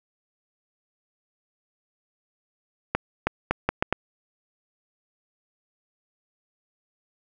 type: accelerating click train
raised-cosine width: 0.5 ms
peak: -6 dBFS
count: 6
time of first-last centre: 2.95-3.926 s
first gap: 320 ms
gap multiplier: 0.75
effects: none